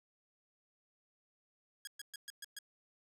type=tone bursts; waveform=10% pulse; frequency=1651 Hz; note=G#6; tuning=11 cents flat; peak=-35 dBFS; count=6; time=1.85-2.588 s; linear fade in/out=2 ms; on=23 ms; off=120 ms; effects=none